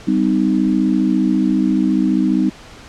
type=chord; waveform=sine; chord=C minor; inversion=second; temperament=equal with one note detuned; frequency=196 / 256.4 / 311.1 Hz; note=G3 / C4 / Eb4; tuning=0 / -35 / 0 cents; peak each=-17 dBFS; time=0.07-2.5 s; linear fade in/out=10 ms; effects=pink hiss -39 dBFS RMS until 2.88 s + low-pass 6000 Hz 12 dB/octave